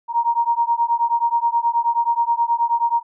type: beating tone pair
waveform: sine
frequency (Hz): 932.3 / 941.7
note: A#5 / A#5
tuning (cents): 0 / +17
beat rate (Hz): 9.4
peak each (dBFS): -19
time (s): 0.08-3.03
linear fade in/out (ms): 50
effects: none